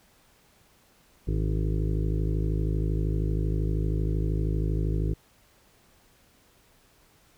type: harmonic tone with a mistuned harmonic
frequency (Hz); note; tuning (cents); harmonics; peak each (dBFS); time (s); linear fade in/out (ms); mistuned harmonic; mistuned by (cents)
52.8; G#1; +29; 1 / 2 / 3 / 5 / 6 / 7 / 8 / 9; -26 / -30 / -31 / -40 / -38 / -38 / -41 / -46; 1.27-5.14; 10; 5; +40
effects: pink hiss -61 dBFS RMS until 7.37 s